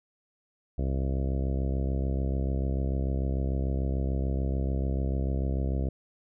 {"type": "harmonic tone", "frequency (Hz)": 66.8, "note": "C2", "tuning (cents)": 36, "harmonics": [1, 2, 3, 4, 5, 6, 7, 8, 9, 10], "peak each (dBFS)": [-27, -33, -37, -39, -41, -43, -44, -45, -46, -47], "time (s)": [0.78, 5.89], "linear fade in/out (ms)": 5, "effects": []}